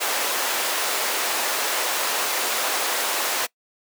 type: high-pass noise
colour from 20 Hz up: pink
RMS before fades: -24 dBFS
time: 0-3.47 s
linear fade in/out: 20 ms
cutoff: 530 Hz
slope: 12 dB/octave
effects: noise-tail reverb RT60 0.1 s tail -23 dB re dry + high-pass 300 Hz 12 dB/octave